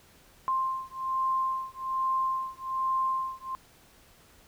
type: beating tone pair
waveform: sine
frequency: 1051 / 1052.2 Hz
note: C6 / C6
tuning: +7 / +9 cents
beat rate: 1.2 Hz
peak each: -30 dBFS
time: 0.48-3.55 s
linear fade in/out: 0 ms
effects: pink hiss -58 dBFS RMS until 4.47 s